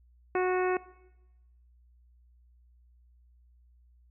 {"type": "harmonic tone", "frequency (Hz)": 367.1, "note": "F#4", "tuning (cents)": -14, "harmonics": [1, 2, 3, 4, 5, 6, 7], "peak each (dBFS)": [-26, -32, -36, -38, -40, -42, -43], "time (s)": [0.35, 0.77], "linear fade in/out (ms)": 2, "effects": ["noise-tail reverb RT60 1.0 s tail -20 dB re dry", "added 60 Hz sine -58 dBFS peak until 4.1 s"]}